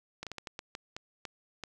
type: slowing click train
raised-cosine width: 0.2 ms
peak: -22 dBFS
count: 10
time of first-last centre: 0.23-1.637 s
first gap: 37 ms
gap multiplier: 1.34
effects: none